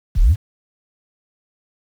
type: exponential two-way sweep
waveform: sine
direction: down then up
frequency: 232.8 to 31.05 to 116.1 Hz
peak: -7 dBFS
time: 0.15-0.36 s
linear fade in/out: 50 ms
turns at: 0.19 s
effects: tanh soft clip ceiling -6 dBFS + 7-bit